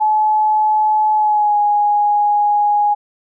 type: tone with pitch glide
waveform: sine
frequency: 857 to 828.8 Hz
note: A5 to G#5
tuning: -46 to -4 cents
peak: -11 dBFS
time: 0-2.95 s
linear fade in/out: 20 ms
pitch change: -58 cents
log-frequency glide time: 1.14-1.58 s
effects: none